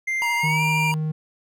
triangle tone with pitch glide, 2093 to 2377 Hz, C7 to D7, 0 to +20 cents, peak -20 dBFS, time 0.07-0.92 s, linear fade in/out 10 ms, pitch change +220 cents, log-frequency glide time 0.39-0.62 s
square tone with vibrato, 943 Hz, A#5, 20 cents sharp, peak -25 dBFS, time 0.22-0.94 s, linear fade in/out 0 ms, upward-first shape sine, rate 13 Hz, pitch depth 18 cents each way
triangle tone, 155.56 Hz, D#3, in tune, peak -20 dBFS, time 0.43-1.12 s, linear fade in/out 10 ms
effects none

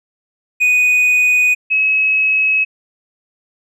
triangle / sine tone pair in turn, 2484 / 2566 Hz, D#7 / E7, -3 / -47 cents, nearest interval minor second, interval 56 cents, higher second, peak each -8 / -11 dBFS, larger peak first, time 0.6-1.55 / 1.7-2.65 s, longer neither, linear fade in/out 20 ms, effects resampled to 32000 Hz

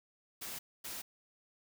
white noise bursts at uneven times, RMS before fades -43 dBFS, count 2, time 0.41-0.59 / 0.84-1.02 s, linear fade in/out 10 ms, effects none

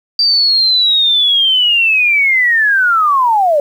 sine linear sweep, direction down, 4699 to 559 Hz, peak -8 dBFS, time 0.19-3.6 s, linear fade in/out 2 ms, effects 7-bit

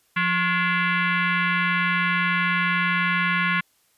sine tone with frequency modulation, 176.2 Hz, F3, 16 cents sharp, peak -19 dBFS, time 0.16-3.61 s, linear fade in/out 10 ms, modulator 627 Hz, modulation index 3.8, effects white hiss -64 dBFS RMS until 3.97 s + resampled to 32000 Hz

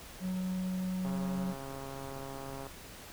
triangle tone, 185 Hz, F#3, in tune, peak -30 dBFS, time 0.2-1.55 s, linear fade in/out 50 ms
click train, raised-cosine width 1 ms, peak -30 dBFS, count 221, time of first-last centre 1.05-2.668 s, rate 136 Hz
effects pink hiss -49 dBFS RMS until 3.12 s

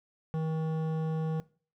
sine tone with hard clipping, 159.1 Hz, D#3, 39 cents sharp, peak -31 dBFS, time 0.34-1.4 s, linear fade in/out 0 ms, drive 13 dB, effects noise-tail reverb RT60 0.4 s tail -20 dB re dry

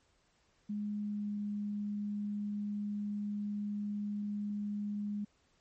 sine tone with pitch glide, 207.7 to 206.3 Hz, G#3 to G#3, 0 to -11 cents, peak -34 dBFS, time 0.69-5.25 s, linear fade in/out 10 ms, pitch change -11 cents, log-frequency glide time 1.02-1.34 s, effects pink hiss -72 dBFS RMS until 5.6 s + MP3 32 kbps

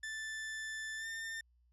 40% pulse tone with pitch glide, 1760 to 1803.2 Hz, A6 to A6, 0 to +42 cents, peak -39 dBFS, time 0.03-1.41 s, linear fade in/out 5 ms, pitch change +42 cents, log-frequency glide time 0.97-1.07 s, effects added 60 Hz sine -67 dBFS peak until 1.72 s + resampled to 24000 Hz

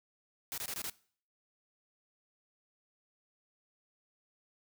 white noise bursts, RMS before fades -39 dBFS, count 5, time 0.52-0.898 s, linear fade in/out 0 ms, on 58 ms, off 22 ms, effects noise-tail reverb RT60 0.5 s tail -21 dB re dry

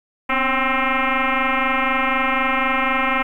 sine tone with frequency modulation, 540 Hz, C#5, 45 cents flat, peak -16 dBFS, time 0.29-3.23 s, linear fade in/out 10 ms, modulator 264 Hz, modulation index 7.6, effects 9-bit

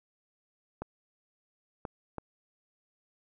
clicks, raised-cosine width 1 ms, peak -22 dBFS, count 3, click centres 0.82 / 1.852 / 2.183 s, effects none

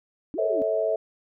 sine linear two-way sweep, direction up then down, 261.6 to 538 to 261.6 Hz, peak -29 dBFS, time 0.34-0.62 s, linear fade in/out 0 ms, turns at 0.41 s
sine chord, A major, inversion none, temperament equal with one note detuned, 440 / 554.4 / 647.9 Hz, A4 / C#5 / E5, 0 / 0 / -30 cents, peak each -27 / -29 / -24 dBFS, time 0.38-0.96 s, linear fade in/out 5 ms
effects none

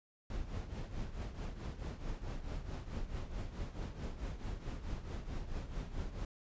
brown noise with tremolo, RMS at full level -38 dBFS, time 0.3-6.25 s, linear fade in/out 2 ms, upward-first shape triangle, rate 4.6 Hz, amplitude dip 75%, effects resampled to 16000 Hz

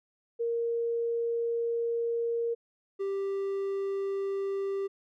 sine / triangle tone pair in turn, 466.2 / 392.9 Hz, A#4 / G4, 0 / +4 cents, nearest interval minor third, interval 296 cents, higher first, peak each -27 dBFS, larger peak neither, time 0.39-2.55 / 2.99-4.88 s, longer first, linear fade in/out 20 ms, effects none

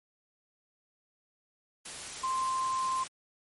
sine tone in noise, 1046.5 Hz, C6, in tune, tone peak -28 dBFS, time 2.23-3.04 s, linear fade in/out 10 ms, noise white, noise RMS -41 dBFS, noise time 1.85-3.08 s, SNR +10 dB, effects MP3 48 kbps

